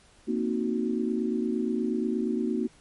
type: chord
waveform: sine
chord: C half-diminished seventh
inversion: third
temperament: equal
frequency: 233.1 / 261.6 / 311.1 / 370 Hz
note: Bb3 / C4 / Eb4 / Gb4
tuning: 0 / 0 / 0 / 0 cents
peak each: -28 / -32 / -32 / -31 dBFS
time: 0.27-2.68 s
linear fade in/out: 20 ms
effects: pink hiss -58 dBFS RMS until 2.8 s + MP3 48 kbps